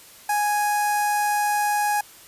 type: tone with notch filter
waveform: sawtooth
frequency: 831 Hz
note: G#5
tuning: 1 cent sharp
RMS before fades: -22 dBFS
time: 0.29-2.01 s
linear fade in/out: 5 ms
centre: 3500 Hz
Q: 0.8
effects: white hiss -47 dBFS RMS until 2.27 s + resampled to 32000 Hz